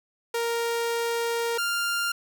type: tone pair in turn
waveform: sawtooth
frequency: 466.2 / 1397 Hz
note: A#4 / F6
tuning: 0 / 0 cents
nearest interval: octave + perfect fifth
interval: 1900 cents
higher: second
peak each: -21 dBFS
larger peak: neither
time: 0.34-1.58 / 1.58-2.12 s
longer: first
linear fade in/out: 5 ms
effects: none